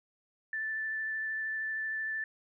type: tone with vibrato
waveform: sine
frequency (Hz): 1760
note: A6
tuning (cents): 0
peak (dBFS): -32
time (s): 0.53-2.24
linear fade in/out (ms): 2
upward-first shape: triangle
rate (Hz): 13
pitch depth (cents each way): 12
effects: none